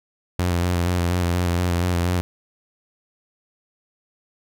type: tone with vibrato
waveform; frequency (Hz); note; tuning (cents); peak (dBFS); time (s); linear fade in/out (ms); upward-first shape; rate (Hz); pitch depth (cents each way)
sawtooth; 88; F2; +14; -15; 0.39-2.21; 0; square; 4.2; 31
effects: none